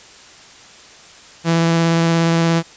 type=tone with vibrato; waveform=sawtooth; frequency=166.3 Hz; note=E3; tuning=16 cents sharp; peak=-9 dBFS; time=1.44-2.63 s; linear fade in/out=50 ms; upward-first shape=square; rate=17 Hz; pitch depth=8 cents each way; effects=white hiss -42 dBFS RMS until 2.76 s + resampled to 16000 Hz